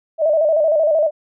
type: tone with vibrato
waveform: sine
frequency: 622.3 Hz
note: D#5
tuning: in tune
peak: -12 dBFS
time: 0.18-1.11 s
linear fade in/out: 50 ms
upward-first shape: square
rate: 13 Hz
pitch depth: 74 cents each way
effects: none